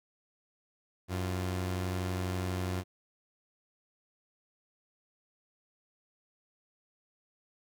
sawtooth tone pair together, 92.2 / 347.9 Hz, F#2 / F4, -6 / -7 cents, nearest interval octave + major seventh, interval 2299 cents, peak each -28 / -38 dBFS, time 1.08-2.84 s, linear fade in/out 50 ms, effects none

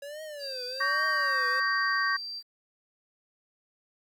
square tone with vibrato, 557 Hz, C#5, 8 cents sharp, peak -39 dBFS, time 0.02-1.6 s, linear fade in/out 5 ms, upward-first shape triangle, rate 1.2 Hz, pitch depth 220 cents each way
sine tone, 4698 Hz, D8, in tune, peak -35 dBFS, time 0.39-2.43 s, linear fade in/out 50 ms
sine chord, G diminished, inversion second, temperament equal with one note detuned, 1132.7 / 1568 / 1864.7 Hz, Db6 / G6 / Bb6, +37 / 0 / 0 cents, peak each -29 dBFS, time 0.8-2.17 s, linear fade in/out 10 ms
effects 10-bit

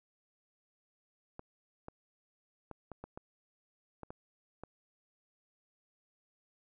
clicks, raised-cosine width 1 ms, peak -30 dBFS, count 9, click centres 1.394 / 1.884 / 2.713 / 2.917 / 3.04 / 3.175 / 4.033 / 4.105 / 4.636 s, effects none

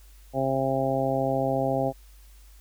harmonic tone, 133.9 Hz, C3, 40 cents sharp, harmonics 1 / 2 / 3 / 4 / 5 / 6, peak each -31 / -30 / -33 / -28 / -28 / -31 dBFS, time 0.33-1.93 s, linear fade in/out 50 ms, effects added 50 Hz sine -48 dBFS peak until 2.6 s + white hiss -59 dBFS RMS until 2.6 s

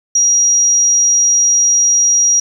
sine tone, 5730 Hz, F8, 44 cents sharp, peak -8 dBFS, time 0.15-2.4 s, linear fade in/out 5 ms, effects 7-bit

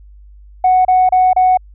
sine tone bursts, 740 Hz, F#5, in tune, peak -6 dBFS, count 4, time 0.64-1.573 s, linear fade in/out 5 ms, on 210 ms, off 31 ms, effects tanh soft clip ceiling -4 dBFS + added 50 Hz sine -37 dBFS peak until 1.74 s

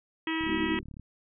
harmonic tone, 322.4 Hz, E4, 38 cents flat, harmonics 1 / 3 / 4 / 5 / 6 / 7 / 8 / 9 / 10, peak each -30 / -38 / -42 / -45 / -35 / -44 / -39 / -43 / -41 dBFS, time 0.27-0.79 s, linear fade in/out 2 ms
click train, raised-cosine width 5 ms, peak -32 dBFS, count 22, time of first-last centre 0.41-0.997 s, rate 35.8 Hz
sine chord, G# minor seventh, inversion none, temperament just, 207.7 / 249.2 / 311.5 / 373.8 Hz, G#3 / B3 / D#4 / F#4, 0 / +16 / +2 / +18 cents, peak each -35 dBFS, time 0.45-0.82 s, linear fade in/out 50 ms
effects none

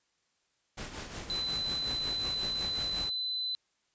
pink noise with tremolo, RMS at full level -39 dBFS, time 0.77-3.1 s, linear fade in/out 10 ms, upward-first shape triangle, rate 5.5 Hz, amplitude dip 60%
sine tone, 4022 Hz, B7, 31 cents sharp, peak -31 dBFS, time 1.3-3.55 s, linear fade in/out 0 ms
effects white hiss -75 dBFS RMS until 3.94 s + resampled to 16000 Hz

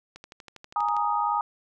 click train, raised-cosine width 0.2 ms, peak -26 dBFS, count 11, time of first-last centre 0.16-0.966 s, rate 12.4 Hz
sine chord, Ab suspended second, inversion none, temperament equal, 830.6 / 932.3 / 1244.5 Hz, Ab5 / Bb5 / Eb6, 0 / 0 / 0 cents, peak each -27 dBFS, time 0.76-1.41 s, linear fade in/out 2 ms
effects none

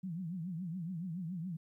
sine tone with vibrato, 174.1 Hz, F3, 5 cents flat, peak -37 dBFS, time 0.03-1.57 s, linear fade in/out 10 ms, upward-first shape triangle, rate 7.1 Hz, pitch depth 200 cents each way, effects 13-bit

